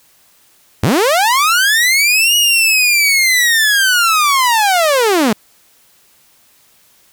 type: linear two-way sweep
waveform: sawtooth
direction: up then down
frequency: 79.1 to 2910 to 197 Hz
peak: -6 dBFS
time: 0.83-5.33 s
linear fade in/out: 5 ms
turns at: 2.36 s
effects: white hiss -51 dBFS RMS until 7.12 s